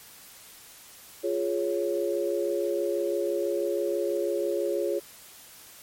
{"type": "chord", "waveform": "sine", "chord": "Db major", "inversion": "first", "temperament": "equal", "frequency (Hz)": [349.2, 415.3, 554.4], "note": ["F4", "Ab4", "Db5"], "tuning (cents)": [0, 0, 0], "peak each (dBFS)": -29, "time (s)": [1.23, 5], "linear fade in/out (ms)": 20, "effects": ["white hiss -49 dBFS RMS until 5.82 s", "MP3 64 kbps"]}